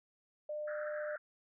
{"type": "tone", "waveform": "sine", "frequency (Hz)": 601, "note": "D5", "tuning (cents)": 40, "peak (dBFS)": -37, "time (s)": [0.49, 1.16], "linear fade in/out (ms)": 5}
{"type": "band-pass noise", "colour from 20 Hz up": "pink", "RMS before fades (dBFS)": -47, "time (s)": [0.67, 1.18], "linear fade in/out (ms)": 10, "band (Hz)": [1300, 1800], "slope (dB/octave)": 96}
{"effects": []}